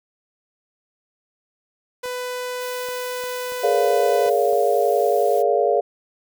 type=tone; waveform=sawtooth; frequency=498.2 Hz; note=B4; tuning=15 cents sharp; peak=-22 dBFS; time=2.03-4.3 s; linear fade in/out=10 ms
type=clicks; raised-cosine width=1 ms; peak=-28 dBFS; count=6; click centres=2.057 / 2.887 / 3.238 / 3.521 / 4.264 / 4.531 s
type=noise; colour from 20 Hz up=blue; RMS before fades=-39 dBFS; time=2.6-5.43 s; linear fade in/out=20 ms
type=chord; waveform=sine; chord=Bb minor seventh; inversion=third; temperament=equal with one note detuned; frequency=415.3 / 466.2 / 567.7 / 698.5 Hz; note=Ab4 / Bb4 / Db5 / F5; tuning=0 / 0 / +41 / 0 cents; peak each=-21 dBFS; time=3.63-5.81 s; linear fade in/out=10 ms
effects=none